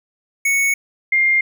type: tone pair in turn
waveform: square / sine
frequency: 2217 / 2113 Hz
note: C#7 / C7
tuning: 0 / +16 cents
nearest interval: minor second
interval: 84 cents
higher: first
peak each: -15 / -12 dBFS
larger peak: second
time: 0.45-0.74 / 1.12-1.41 s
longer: neither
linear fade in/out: 5 ms
effects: none